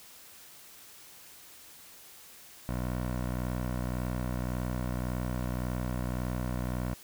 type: tone with low-pass filter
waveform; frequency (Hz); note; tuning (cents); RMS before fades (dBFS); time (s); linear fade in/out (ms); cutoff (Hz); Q
15% pulse; 61.8; B1; +2; -33; 2.69-6.94; 0; 1600; 0.87
effects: white hiss -52 dBFS RMS until 7.03 s